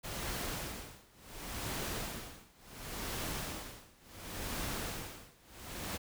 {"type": "noise with tremolo", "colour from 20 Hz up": "pink", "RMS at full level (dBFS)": -38, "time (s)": [0.03, 5.98], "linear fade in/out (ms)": 20, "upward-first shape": "sine", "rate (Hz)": 0.7, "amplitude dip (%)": 95, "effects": []}